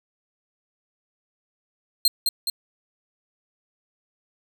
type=tone with echo; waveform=sawtooth; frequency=4186 Hz; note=C8; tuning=in tune; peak=-12 dBFS; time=2.05-2.08 s; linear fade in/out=2 ms; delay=210 ms; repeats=2; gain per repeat=-4 dB; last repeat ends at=2.5 s; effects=none